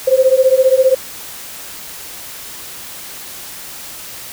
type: beating tone pair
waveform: sine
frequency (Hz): 515 / 530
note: C5 / C5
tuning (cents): -28 / +22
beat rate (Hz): 15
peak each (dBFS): -11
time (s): 0.07-0.95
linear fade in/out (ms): 10
effects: white hiss -31 dBFS RMS until 4.32 s